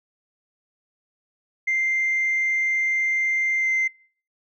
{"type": "tone with pitch glide", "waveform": "sine", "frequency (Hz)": [2092, 2079], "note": ["C7", "C7"], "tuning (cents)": [-1, -12], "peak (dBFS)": -18, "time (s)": [1.67, 3.88], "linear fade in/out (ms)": 10, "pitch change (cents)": -11, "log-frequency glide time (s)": [3.58, 3.67], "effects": ["noise-tail reverb RT60 0.5 s tail -26 dB re dry", "tanh soft clip ceiling -16 dBFS"]}